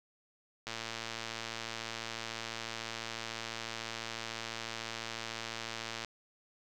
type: click train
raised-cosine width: 0.2 ms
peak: -21 dBFS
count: 614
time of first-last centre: 0.67-6.047 s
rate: 114 Hz
effects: none